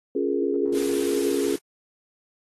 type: chord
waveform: sine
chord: Bb minor seventh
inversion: first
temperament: equal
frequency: 277.2 / 349.2 / 415.3 / 466.2 Hz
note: Db4 / F4 / Ab4 / Bb4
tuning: 0 / 0 / 0 / 0 cents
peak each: -27 / -27 / -25 / -31 dBFS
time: 0.15-1.56 s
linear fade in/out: 5 ms
type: noise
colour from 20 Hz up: white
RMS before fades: -35 dBFS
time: 0.72-1.59 s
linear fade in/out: 50 ms
effects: AAC 32 kbps